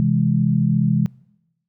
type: chord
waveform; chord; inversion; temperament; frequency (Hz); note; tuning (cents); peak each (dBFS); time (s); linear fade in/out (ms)
sine; C augmented; none; equal; 130.81 / 164.81 / 207.7; C3 / E3 / G#3; 0 / 0 / 0; -19; 0-1.06; 0
effects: noise-tail reverb RT60 0.9 s tail -24 dB re dry